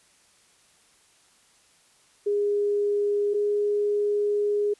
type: tone pair in turn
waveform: sine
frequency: 410 / 413.1 Hz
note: G#4 / G#4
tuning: -22 / -9 cents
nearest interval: unison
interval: 13 cents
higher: second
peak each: -21 dBFS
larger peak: neither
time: 2.26-3.34 / 3.34-4.74 s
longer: second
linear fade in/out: 10 ms
effects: white hiss -60 dBFS RMS until 4.79 s + resampled to 24000 Hz